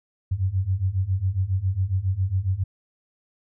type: beating tone pair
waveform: sine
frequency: 90.8 / 98.1 Hz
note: F#2 / G2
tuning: -32 / +2 cents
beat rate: 7.3 Hz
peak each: -25 / -23 dBFS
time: 0.31-2.64 s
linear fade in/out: 10 ms
effects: none